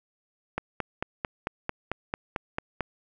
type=click train; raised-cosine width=0.5 ms; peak=-13 dBFS; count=11; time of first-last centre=0.58-2.807 s; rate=4.49 Hz; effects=none